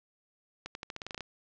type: accelerating click train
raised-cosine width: 0.2 ms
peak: -21 dBFS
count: 11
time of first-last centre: 0.66-1.207 s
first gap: 91 ms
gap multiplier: 0.88
effects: low-pass 6000 Hz 12 dB/octave